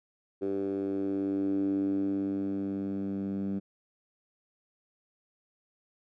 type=tone with band-pass filter sweep; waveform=10% pulse; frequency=98 Hz; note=G2; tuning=in tune; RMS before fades=-31 dBFS; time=0.41-3.6 s; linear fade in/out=20 ms; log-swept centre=360 to 220 Hz; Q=5.8; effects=none